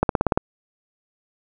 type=accelerating click train; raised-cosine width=1 ms; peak=-3 dBFS; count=7; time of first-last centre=0.03-0.375 s; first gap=62 ms; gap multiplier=0.97; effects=none